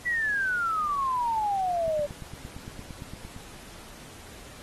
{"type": "exponential sweep", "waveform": "sine", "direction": "down", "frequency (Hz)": [1975.5, 574], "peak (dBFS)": -24, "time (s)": [0.05, 2.07], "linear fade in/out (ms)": 20}
{"type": "click train", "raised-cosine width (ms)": 5, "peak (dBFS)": -27, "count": 14, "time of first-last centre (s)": [1.88, 3.364], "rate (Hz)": 8.76}
{"effects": ["pink hiss -47 dBFS RMS until 4.62 s", "AAC 32 kbps"]}